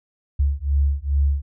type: beating tone pair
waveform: sine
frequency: 69.3 / 71.7 Hz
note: C#2 / D2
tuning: 0 / -41 cents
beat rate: 2.4 Hz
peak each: -20 dBFS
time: 0.39-1.42 s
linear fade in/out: 10 ms
effects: none